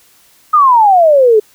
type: exponential sweep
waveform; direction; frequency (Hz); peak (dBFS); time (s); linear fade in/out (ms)
sine; down; 1268 to 414.2; -4; 0.53-1.4; 10
effects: white hiss -48 dBFS RMS until 1.54 s